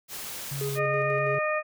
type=noise; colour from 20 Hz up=white; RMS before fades=-37 dBFS; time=0.08-0.8 s; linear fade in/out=50 ms
type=tone with vibrato; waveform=sine; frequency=138.59 Hz; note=C#3; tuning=in tune; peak=-31 dBFS; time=0.51-1.39 s; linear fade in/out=10 ms; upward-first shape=triangle; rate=7.3 Hz; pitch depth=33 cents each way
type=tone with tremolo; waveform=triangle; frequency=415.3 Hz; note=G#4; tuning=in tune; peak=-27 dBFS; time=0.61-1.39 s; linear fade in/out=2 ms; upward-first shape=square; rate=6.1 Hz; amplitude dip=40%
type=harmonic tone; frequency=613 Hz; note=D#5; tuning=26 cents flat; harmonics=1 / 2 / 3 / 4; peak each=-27 / -30 / -32 / -33 dBFS; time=0.75-1.63 s; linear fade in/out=50 ms
effects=none